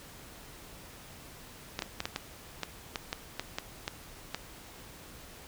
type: clicks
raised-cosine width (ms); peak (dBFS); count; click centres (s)
0.2; -15; 12; 1.791 / 1.822 / 2.004 / 2.055 / 2.161 / 2.633 / 2.958 / 3.129 / 3.396 / 3.585 / 3.879 / 4.346
effects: pink hiss -50 dBFS RMS until 5.47 s